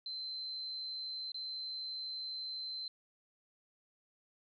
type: tone with dropouts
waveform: sine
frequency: 4086 Hz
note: C8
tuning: 42 cents flat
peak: -39 dBFS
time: 0.06-2.88 s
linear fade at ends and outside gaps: 2 ms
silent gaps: 1.319-1.344 s
effects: none